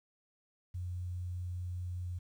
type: tone with pitch glide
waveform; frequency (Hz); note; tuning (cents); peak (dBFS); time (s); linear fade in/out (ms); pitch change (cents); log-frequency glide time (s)
sine; 89.5 to 88.93; F2 to F2; +43 to +32; -36; 0.74-2.19; 10; -11; 2.02-2.08
effects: 11-bit